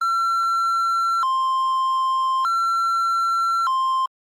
triangle tone with vibrato, 1193 Hz, D6, 27 cents sharp, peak -16 dBFS, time 0.01-4.06 s, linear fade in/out 5 ms, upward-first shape square, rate 0.41 Hz, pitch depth 220 cents each way, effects Opus 24 kbps

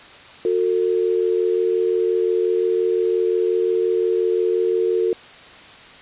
sine tone pair together, 363.8 / 449.5 Hz, F#4 / A4, -29 / +37 cents, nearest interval major third, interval 366 cents, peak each -19 dBFS, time 0.45-5.13 s, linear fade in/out 2 ms, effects white hiss -42 dBFS RMS until 6.01 s + resampled to 8000 Hz

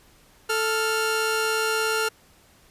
sawtooth tone pair together, 440 / 1396.9 Hz, A4 / F6, 0 / 0 cents, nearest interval octave + minor sixth, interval 2000 cents, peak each -21 dBFS, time 0.49-2.09 s, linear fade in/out 10 ms, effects pink hiss -56 dBFS RMS until 2.7 s + resampled to 32000 Hz

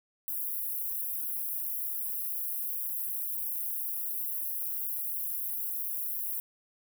white high-pass noise, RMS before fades -34 dBFS, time 0.28-6.4 s, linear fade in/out 0 ms, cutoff 11000 Hz, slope 48 dB/octave, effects none

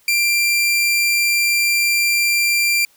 sawtooth tone, 2371 Hz, D7, 16 cents sharp, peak -11 dBFS, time 0.08-2.85 s, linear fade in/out 2 ms, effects white hiss -55 dBFS RMS until 2.96 s

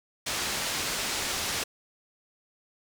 white low-pass noise, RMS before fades -31 dBFS, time 0.26-1.64 s, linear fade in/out 10 ms, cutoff 6600 Hz, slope 12 dB/octave, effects none

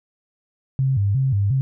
sine tone with vibrato, 115.6 Hz, A#2, 14 cents flat, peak -16 dBFS, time 0.79-1.61 s, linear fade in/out 0 ms, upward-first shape square, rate 2.8 Hz, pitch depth 250 cents each way, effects none

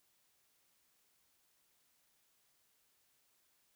silence, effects white hiss -75 dBFS RMS until 3.75 s

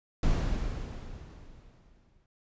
brown noise with exponential decay, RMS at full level -25 dBFS, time 0.23-2.26 s, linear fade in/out 2 ms, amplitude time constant 440 ms, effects resampled to 16000 Hz

